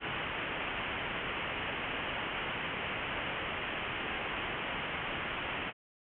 white low-pass noise, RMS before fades -37 dBFS, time 0-5.73 s, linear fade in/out 50 ms, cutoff 3100 Hz, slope 96 dB/octave, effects none

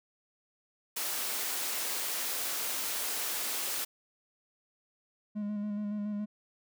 white high-pass noise, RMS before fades -34 dBFS, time 0.96-3.85 s, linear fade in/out 10 ms, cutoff 310 Hz, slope 12 dB/octave
triangle tone with vibrato, 207.7 Hz, G#3, in tune, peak -30 dBFS, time 5.35-6.26 s, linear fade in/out 20 ms, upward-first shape square, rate 7.1 Hz, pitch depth 21 cents each way
effects none

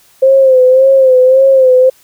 sine tone with vibrato, 523.3 Hz, C5, in tune, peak -3 dBFS, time 0.22-1.9 s, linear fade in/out 10 ms, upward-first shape sine, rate 1.8 Hz, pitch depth 55 cents each way, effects white hiss -47 dBFS RMS until 2.03 s

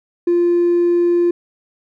sine tone with hard clipping, 347.3 Hz, F4, 10 cents flat, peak -12 dBFS, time 0.27-1.31 s, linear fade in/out 5 ms, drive 1 dB, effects none

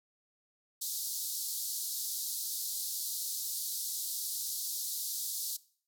white band-pass noise, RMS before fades -37 dBFS, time 0.81-5.57 s, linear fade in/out 10 ms, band 3900 to 16000 Hz, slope 48 dB/octave, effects noise-tail reverb RT60 0.5 s tail -20 dB re dry

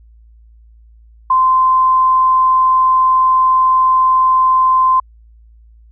sine tone, 1037 Hz, C6, 16 cents flat, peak -8 dBFS, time 1.3-5 s, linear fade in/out 5 ms, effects added 56 Hz sine -41 dBFS peak until 5.91 s

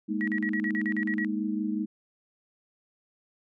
sine chord, Ab suspended second, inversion none, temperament equal with one note detuned, 207.7 / 233.1 / 312.9 Hz, Ab3 / Bb3 / Eb4, 0 / 0 / +10 cents, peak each -30 / -33 / -31 dBFS, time 0.08-1.86 s, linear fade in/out 20 ms
sine tone bursts, 1916 Hz, A#6, 47 cents sharp, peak -29 dBFS, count 10, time 0.21-1.247 s, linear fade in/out 0 ms, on 65 ms, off 43 ms
effects none

